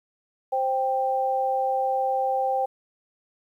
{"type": "tone pair together", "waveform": "sine", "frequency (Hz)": [525, 786.6], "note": ["C5", "G5"], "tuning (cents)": [6, 6], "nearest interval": "perfect fifth", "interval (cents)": 700, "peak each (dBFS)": [-26, -23], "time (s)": [0.52, 2.66], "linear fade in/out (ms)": 10, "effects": ["10-bit"]}